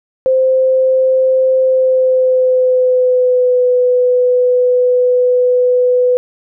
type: tone with pitch glide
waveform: sine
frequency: 521 to 497.8 Hz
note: C5 to B4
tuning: -7 to +14 cents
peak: -8 dBFS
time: 0.26-6.17 s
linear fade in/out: 0 ms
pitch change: -79 cents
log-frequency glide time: 1.6-3.66 s
effects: none